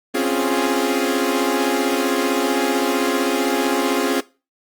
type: chord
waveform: sawtooth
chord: Db major seventh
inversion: third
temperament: equal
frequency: 261.6 / 277.2 / 349.2 / 415.3 Hz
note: C4 / Db4 / F4 / Ab4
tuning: 0 / 0 / 0 / 0 cents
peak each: -19 dBFS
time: 0.14-4.21 s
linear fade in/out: 10 ms
effects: noise-tail reverb RT60 0.3 s tail -19 dB re dry + Opus 24 kbps